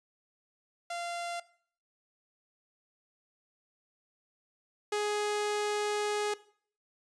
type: tone pair in turn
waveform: sawtooth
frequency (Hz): 691 / 417.1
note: F5 / G#4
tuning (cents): -19 / +7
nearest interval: major sixth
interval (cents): 874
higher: first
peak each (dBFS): -31 / -25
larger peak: second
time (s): 0.9-1.4 / 4.92-6.34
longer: second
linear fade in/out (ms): 5
effects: noise-tail reverb RT60 0.5 s tail -18 dB re dry + resampled to 22050 Hz